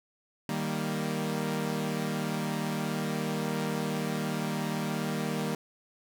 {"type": "chord", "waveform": "sawtooth", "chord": "Eb major", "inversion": "none", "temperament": "equal", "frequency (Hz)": [155.56, 196, 233.1], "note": ["Eb3", "G3", "Bb3"], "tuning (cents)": [0, 0, 0], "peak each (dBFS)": -30, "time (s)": [0.49, 5.55], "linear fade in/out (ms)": 2, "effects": []}